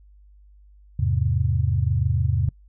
sine chord, E augmented, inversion none, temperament equal with one note detuned, 82.41 / 103.83 / 129.91 Hz, E2 / G#2 / B#2, 0 / 0 / -12 cents, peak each -23 dBFS, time 0.99-2.49 s, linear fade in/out 5 ms, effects noise-tail reverb RT60 0.1 s tail -25 dB re dry + added 50 Hz sine -48 dBFS peak until 2.68 s

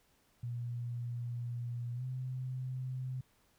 sine tone with pitch glide, 120 to 128.61 Hz, B2 to C3, -49 to -29 cents, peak -36 dBFS, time 0.43-3.21 s, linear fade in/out 5 ms, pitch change +120 cents, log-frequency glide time 1.94-2.04 s, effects pink hiss -71 dBFS RMS until 3.58 s

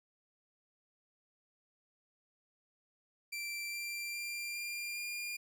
sawtooth tone with pitch steps, 2349 / 2364 / 2379 / 2394 / 2409 Hz, D7 / D7 / D7 / D7 / D7, 0 / +11 / +22 / +33 / +43 cents, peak -35 dBFS, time 3.32-5.37 s, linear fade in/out 10 ms, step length 410 ms, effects none

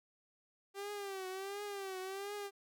sawtooth tone with vibrato, 392 Hz, G4, in tune, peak -37 dBFS, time 0.74-2.51 s, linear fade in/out 50 ms, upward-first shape triangle, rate 1.4 Hz, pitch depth 100 cents each way, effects none

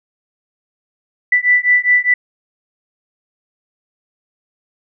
sine beating tone pair, 1975.5 / 1980.4 Hz, B6 / B6, 0 / +4 cents, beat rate 4.9 Hz, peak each -13 dBFS, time 1.32-2.14 s, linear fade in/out 5 ms, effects none

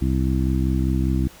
harmonic tone, 65.1 Hz, C2, 8 cents flat, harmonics 1 / 2 / 3 / 4 / 5, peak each -21 / -24 / -26 / -27 / -28 dBFS, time 0.01-1.28 s, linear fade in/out 10 ms, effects pink hiss -46 dBFS RMS until 1.4 s

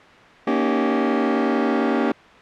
sawtooth chord, Eb dominant seventh, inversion second, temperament just, 233.3 / 280 / 311.1 / 388.9 Hz, Bb3 / Db4 / Eb4 / G4, +2 / +18 / 0 / -14 cents, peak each -18 / -18 / -23 / -20 dBFS, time 0.47-2.12 s, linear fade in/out 5 ms, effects white hiss -45 dBFS RMS until 2.41 s + low-pass 2000 Hz 12 dB/octave

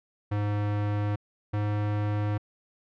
square tone pair in turn, 103.5 / 104.22 Hz, G#2 / G#2, -5 / +7 cents, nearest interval unison, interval 12 cents, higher second, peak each -26 dBFS, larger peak neither, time 0.31-1.16 / 1.53-2.38 s, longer neither, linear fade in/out 10 ms, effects low-pass 2000 Hz 12 dB/octave

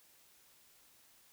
silence, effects white hiss -65 dBFS RMS until 1.32 s

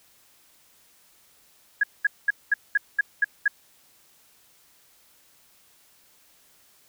sine tone bursts, 1661.2 Hz, G#6, in tune, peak -16 dBFS, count 8, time 1.81-3.48 s, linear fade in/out 5 ms, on 25 ms, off 210 ms, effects white hiss -59 dBFS RMS until 6.88 s

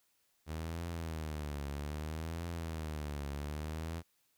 sawtooth tone with vibrato, 77.6 Hz, D#2, 4 cents flat, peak -34 dBFS, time 0.46-4.03 s, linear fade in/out 50 ms, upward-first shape triangle, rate 0.62 Hz, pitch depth 170 cents each way, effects white hiss -75 dBFS RMS until 4.37 s

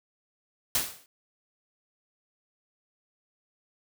white noise with exponential decay, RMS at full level -23 dBFS, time 0.75-1.06 s, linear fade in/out 1 ms, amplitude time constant 67 ms, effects none

